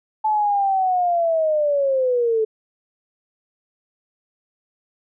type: linear sweep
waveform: sine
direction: down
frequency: 870 to 431.8 Hz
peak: -16 dBFS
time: 0.24-2.45 s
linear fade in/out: 10 ms
effects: none